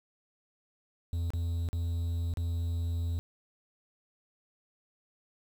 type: tone with dropouts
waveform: triangle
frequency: 84.8 Hz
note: E2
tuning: 50 cents sharp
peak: -27 dBFS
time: 1.13-3.19 s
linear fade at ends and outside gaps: 0 ms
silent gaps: 1.304-1.335 / 1.688-1.73 / 2.338-2.372 s
effects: 9-bit